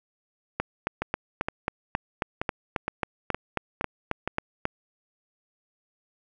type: two click trains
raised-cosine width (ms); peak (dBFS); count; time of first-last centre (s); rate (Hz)
0.5; -12 / -10; 8 / 16; 1.02-4.276 / 0.6-4.654; 2.15 / 3.7
effects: none